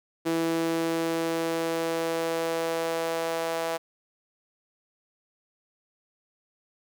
sawtooth tone with high-pass filter sweep, 164.81 Hz, E3, in tune, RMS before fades -28 dBFS, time 0.25-3.78 s, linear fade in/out 20 ms, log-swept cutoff 330 to 600 Hz, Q 2.5, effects none

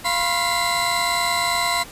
35% pulse tone cluster, 695 / 987 / 1067 / 2071 / 3977 Hz, F5 / B5 / C6 / C7 / B7, -9 / -1 / +34 / -18 / +11 cents, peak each -24 dBFS, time 0.04-1.84 s, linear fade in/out 20 ms, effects pink hiss -40 dBFS RMS until 1.91 s + resampled to 32000 Hz

